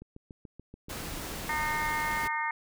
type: click train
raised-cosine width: 3 ms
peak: -32 dBFS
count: 10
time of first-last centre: 0.02-1.317 s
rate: 6.94 Hz
type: noise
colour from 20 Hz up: pink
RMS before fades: -38 dBFS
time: 0.89-2.28 s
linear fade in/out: 10 ms
type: harmonic tone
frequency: 305 Hz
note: D#4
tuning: 34 cents flat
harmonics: 3 / 4 / 5 / 6 / 7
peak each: -32 / -37 / -43 / -34 / -35 dBFS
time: 1.49-2.51 s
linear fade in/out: 2 ms
effects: none